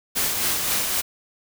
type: noise with tremolo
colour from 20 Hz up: white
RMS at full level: -22 dBFS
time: 0.15-1.02 s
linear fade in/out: 20 ms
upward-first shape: sine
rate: 3.8 Hz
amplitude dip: 35%
effects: none